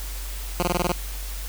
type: tone bursts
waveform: 10% pulse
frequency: 176.8 Hz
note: F3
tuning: 22 cents sharp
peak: -12 dBFS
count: 7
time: 0.6-0.921 s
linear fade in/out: 0 ms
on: 27 ms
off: 22 ms
effects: added 47 Hz sine -30 dBFS peak until 1.48 s + white hiss -38 dBFS RMS until 1.48 s